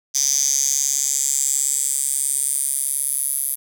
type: tone with high-pass filter sweep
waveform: 10% pulse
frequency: 138.59 Hz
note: C#3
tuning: in tune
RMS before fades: -21 dBFS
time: 0.14-3.56 s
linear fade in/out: 20 ms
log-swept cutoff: 5900 to 11000 Hz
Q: 6.9
effects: none